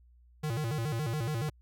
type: tone with vibrato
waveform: square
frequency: 132.5 Hz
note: C3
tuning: 22 cents sharp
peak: -31 dBFS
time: 0.43-1.5 s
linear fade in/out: 10 ms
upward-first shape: square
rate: 7.1 Hz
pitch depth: 250 cents each way
effects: added 60 Hz sine -57 dBFS peak until 1.61 s